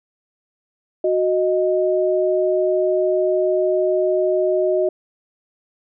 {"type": "tone pair together", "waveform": "sine", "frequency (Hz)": [369, 622.3], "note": ["F#4", "D#5"], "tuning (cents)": [-5, 0], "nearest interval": "major sixth", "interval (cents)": 905, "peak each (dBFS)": -18, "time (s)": [1.04, 4.89], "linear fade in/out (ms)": 5, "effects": []}